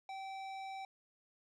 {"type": "tone with low-pass filter", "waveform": "square", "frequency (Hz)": 773, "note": "G5", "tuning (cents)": -24, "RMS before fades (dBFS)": -45, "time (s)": [0.09, 0.85], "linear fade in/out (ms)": 2, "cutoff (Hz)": 4500, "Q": 0.77, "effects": []}